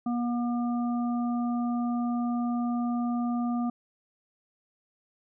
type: harmonic tone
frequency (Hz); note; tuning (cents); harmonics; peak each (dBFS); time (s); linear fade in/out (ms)
240; B3; -49; 1 / 3 / 5; -26 / -36 / -40; 0.06-3.7; 5
effects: none